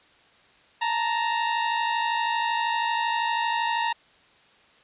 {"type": "tone pair together", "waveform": "sawtooth", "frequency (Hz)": [879.6, 932.3], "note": ["A5", "A#5"], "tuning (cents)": [-1, 0], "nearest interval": "minor second", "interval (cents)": 101, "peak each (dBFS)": [-26, -20], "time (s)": [0.81, 3.93], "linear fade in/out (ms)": 10, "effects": ["white hiss -57 dBFS RMS until 4.83 s", "resampled to 8000 Hz"]}